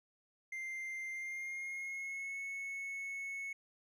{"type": "tone with pitch glide", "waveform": "triangle", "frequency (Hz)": [2093, 2201], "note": ["C7", "C#7"], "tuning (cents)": [0, -13], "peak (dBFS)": -38, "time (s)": [0.52, 3.53], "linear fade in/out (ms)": 5, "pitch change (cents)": 87, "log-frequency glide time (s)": [1.11, 2.39], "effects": []}